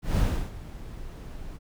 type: noise with ADSR envelope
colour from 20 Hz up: brown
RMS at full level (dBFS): -21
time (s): 0.02-1.59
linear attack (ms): 150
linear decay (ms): 330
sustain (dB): -18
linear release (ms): 35
effects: none